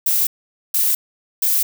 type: noise bursts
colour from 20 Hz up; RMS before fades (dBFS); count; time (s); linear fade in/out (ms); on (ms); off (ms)
violet; -17; 3; 0.06-1.63; 5; 210; 470
effects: none